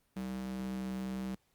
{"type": "tone with high-pass filter", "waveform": "square", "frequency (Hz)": 64.2, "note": "C2", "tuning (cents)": -32, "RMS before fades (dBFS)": -38, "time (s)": [0.16, 1.35], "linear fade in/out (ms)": 5, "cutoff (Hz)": 180, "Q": 3.3, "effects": ["pink hiss -74 dBFS RMS until 1.54 s", "Opus 32 kbps"]}